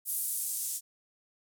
violet noise with band-pass filter sweep, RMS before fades -34 dBFS, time 0.05-0.81 s, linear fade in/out 50 ms, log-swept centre 11000 to 7300 Hz, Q 1.4, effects none

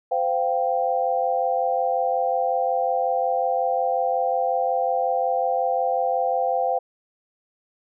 sine chord, C suspended fourth, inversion none, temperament equal with one note detuned, 516.6 / 698.5 / 784 Hz, C5 / F5 / G5, -22 / 0 / 0 cents, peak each -24 dBFS, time 0.11-6.79 s, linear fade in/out 10 ms, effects none

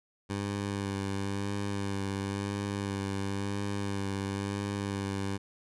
15% pulse tone with vibrato, 99.5 Hz, G2, 26 cents sharp, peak -25 dBFS, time 0.29-5.38 s, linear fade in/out 20 ms, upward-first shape sine, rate 0.97 Hz, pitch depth 24 cents each way, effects resampled to 24000 Hz

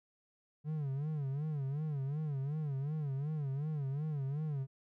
triangle tone with vibrato, 144.8 Hz, D3, 24 cents flat, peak -32 dBFS, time 0.64-4.67 s, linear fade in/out 50 ms, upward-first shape sine, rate 2.7 Hz, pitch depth 140 cents each way, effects none

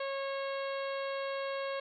harmonic tone with a mistuned harmonic, 547 Hz, C#5, 23 cents flat, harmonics 1 / 2 / 3 / 4 / 5 / 6 / 7 / 8, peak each -35 / -41 / -45 / -47 / -49 / -51 / -52 / -53 dBFS, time 0-1.8 s, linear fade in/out 5 ms, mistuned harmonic 8, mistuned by -19 cents, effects none

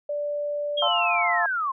sine tone, 585 Hz, D5, 7 cents flat, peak -25 dBFS, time 0.09-0.88 s, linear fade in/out 5 ms
sine linear sweep, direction down, 3306 to 1024 Hz, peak -23 dBFS, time 0.77-1.72 s, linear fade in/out 10 ms
sine chord, F major seventh, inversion none, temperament equal, 698.5 / 880 / 1046.5 / 1318.5 Hz, F5 / A5 / C6 / E6, 0 / 0 / 0 / 0 cents, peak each -25 / -29 / -28 / -28 dBFS, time 0.82-1.46 s, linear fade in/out 2 ms
effects none

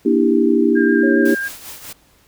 sine chord, E half-diminished seventh, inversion second, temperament just, 237.3 / 296.7 / 329.6 / 395.6 Hz, Bb3 / D4 / E4 / G4, +31 / +18 / 0 / +16 cents, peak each -17 dBFS, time 0.05-1.35 s, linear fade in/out 10 ms
sine tone with vibrato, 1606 Hz, G6, 41 cents sharp, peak -20 dBFS, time 0.75-1.49 s, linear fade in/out 20 ms, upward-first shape square, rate 7.4 Hz, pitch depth 10 cents each way
sine tone, 547 Hz, C#5, 23 cents flat, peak -23 dBFS, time 1.03-1.35 s, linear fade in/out 5 ms
white noise with tremolo, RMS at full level -32 dBFS, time 1.25-1.93 s, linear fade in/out 5 ms, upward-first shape triangle, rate 5 Hz, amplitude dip 65%
effects pink hiss -54 dBFS RMS until 2.27 s

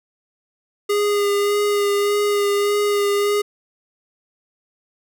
square tone with vibrato, 408.9 Hz, G#4, 27 cents flat, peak -17 dBFS, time 0.89-3.42 s, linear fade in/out 10 ms, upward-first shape sine, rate 1.7 Hz, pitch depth 17 cents each way, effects none

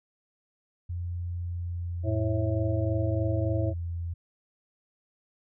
sine tone with pitch glide, 87.31 to 85.17 Hz, F2 to F2, 0 to -43 cents, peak -30 dBFS, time 0.89-4.14 s, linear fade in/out 10 ms, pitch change -43 cents, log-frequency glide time 1.34-3.84 s
harmonic tone, 109.2 Hz, A2, 13 cents flat, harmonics 1 / 3 / 5 / 6, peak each -27 / -32 / -34 / -35 dBFS, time 2.03-3.74 s, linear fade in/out 50 ms
effects none

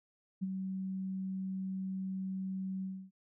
sine tone with ADSR envelope, 189.8 Hz, F#3, 44 cents sharp, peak -30 dBFS, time 0.41-3.11 s, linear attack 22 ms, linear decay 26 ms, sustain -5 dB, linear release 280 ms, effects none

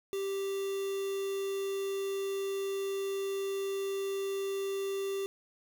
triangle tone with quantisation, 392 Hz, G4, in tune, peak -30 dBFS, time 0.13-5.26 s, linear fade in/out 0 ms, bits 7, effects none

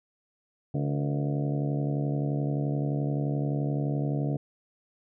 harmonic tone with a mistuned harmonic, 71.6 Hz, D2, 43 cents flat, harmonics 2 / 3 / 4 / 5 / 6 / 7 / 8 / 9 / 10, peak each -27 / -37 / -33 / -41 / -40 / -43 / -44 / -41 / -45 dBFS, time 0.74-4.37 s, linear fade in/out 5 ms, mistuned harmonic 6, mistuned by +80 cents, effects none

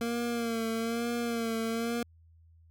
25% pulse tone with vibrato, 231.3 Hz, A#3, 13 cents flat, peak -26 dBFS, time 0.01-2.03 s, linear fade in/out 2 ms, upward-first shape sine, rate 1.1 Hz, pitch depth 45 cents each way, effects added 82 Hz sine -56 dBFS peak until 2.7 s

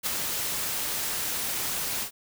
white noise with ADSR envelope, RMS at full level -26 dBFS, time 0.03-2.11 s, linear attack 35 ms, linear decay 11 ms, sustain -4 dB, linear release 91 ms, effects none

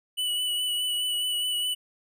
square tone with vibrato, 2960 Hz, F#7, in tune, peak -26 dBFS, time 0.17-1.75 s, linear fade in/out 20 ms, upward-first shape sine, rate 4.8 Hz, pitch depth 21 cents each way, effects none

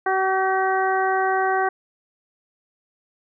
harmonic tone with a mistuned harmonic, 380 Hz, F#4, 46 cents sharp, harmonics 1 / 2 / 3 / 4 / 5, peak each -24 / -21 / -27 / -26 / -30 dBFS, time 0.06-1.69 s, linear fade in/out 5 ms, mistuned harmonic 4, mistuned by +18 cents, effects none

